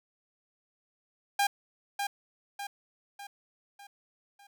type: tone with echo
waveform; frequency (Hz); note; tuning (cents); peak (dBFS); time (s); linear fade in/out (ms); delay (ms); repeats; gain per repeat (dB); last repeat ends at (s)
sawtooth; 804; G5; +44; -20; 1.39-1.47; 5; 600; 5; -6; 4.47
effects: none